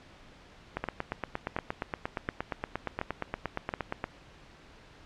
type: two click trains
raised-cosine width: 0.5 ms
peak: -16 / -16 dBFS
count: 5 / 29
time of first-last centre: 0.84-3.739 / 0.77-4.041 s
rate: 1.38 / 8.56 Hz
effects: pink hiss -54 dBFS RMS until 5.05 s + low-pass 4000 Hz 12 dB/octave